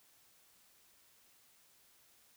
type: silence
effects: white hiss -67 dBFS RMS until 2.36 s